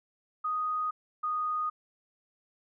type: tone pair in turn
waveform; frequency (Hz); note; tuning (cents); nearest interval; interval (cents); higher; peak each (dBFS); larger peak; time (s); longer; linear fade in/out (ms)
sine; 1244.5 / 1237.3; D#6 / D#6; 0 / -10; unison; 10; first; -28; neither; 0.44-0.91 / 1.23-1.7; neither; 10
effects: none